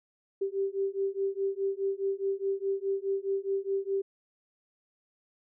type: beating tone pair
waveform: sine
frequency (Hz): 389.1 / 393.9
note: G4 / G4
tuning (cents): -13 / +8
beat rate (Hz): 4.8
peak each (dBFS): -31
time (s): 0.41-4.02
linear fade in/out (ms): 10
effects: none